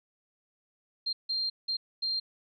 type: tone bursts at uneven times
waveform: sine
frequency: 4186 Hz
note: C8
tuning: in tune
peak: -28 dBFS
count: 4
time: 1.06-1.13 / 1.29-1.5 / 1.68-1.77 / 2.02-2.2 s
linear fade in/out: 10 ms
effects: none